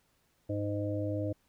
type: harmonic tone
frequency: 102.9 Hz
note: G#2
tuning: 16 cents flat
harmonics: 1 / 3 / 5 / 6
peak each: -34 / -35 / -38 / -39 dBFS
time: 0.49-1.33 s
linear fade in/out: 10 ms
effects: pink hiss -72 dBFS RMS until 1.48 s